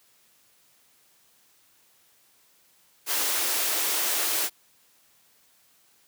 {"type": "high-pass noise", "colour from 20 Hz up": "white", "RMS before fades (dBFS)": -26, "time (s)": [3.06, 4.5], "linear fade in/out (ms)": 50, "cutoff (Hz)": 280, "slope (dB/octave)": 96, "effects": ["white hiss -62 dBFS RMS until 6.07 s", "high-pass 80 Hz 12 dB/octave"]}